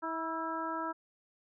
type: harmonic tone with a mistuned harmonic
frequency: 324 Hz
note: E4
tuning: 30 cents flat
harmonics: 1 / 2 / 3 / 4 / 5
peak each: -40 / -42 / -38 / -38 / -46 dBFS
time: 0.02-0.93 s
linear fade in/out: 20 ms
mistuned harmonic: 4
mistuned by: +37 cents
effects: none